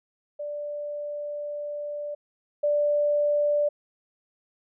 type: tone pair in turn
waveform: sine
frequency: 587.3 / 587.3 Hz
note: D5 / D5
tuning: 0 / 0 cents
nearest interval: unison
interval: 0 cents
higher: neither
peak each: -30 / -20 dBFS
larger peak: second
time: 0.39-2.15 / 2.63-3.69 s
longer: first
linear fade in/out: 10 ms
effects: none